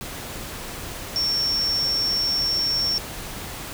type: tone in noise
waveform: sine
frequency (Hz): 5470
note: F8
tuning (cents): -37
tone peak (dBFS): -20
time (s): 1.16-2.98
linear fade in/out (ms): 0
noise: pink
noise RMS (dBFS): -34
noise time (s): 0.01-3.73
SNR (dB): +11
effects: none